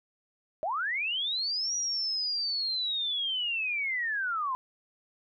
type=linear two-way sweep; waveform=sine; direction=up then down; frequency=585 to 5810 to 991 Hz; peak=-28 dBFS; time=0.63-4.55 s; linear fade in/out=0 ms; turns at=1.75 s; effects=none